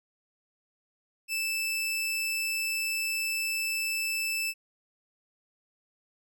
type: tone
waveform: sawtooth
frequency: 2637 Hz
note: E7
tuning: in tune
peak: -25 dBFS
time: 1.28-4.54 s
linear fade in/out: 50 ms
effects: none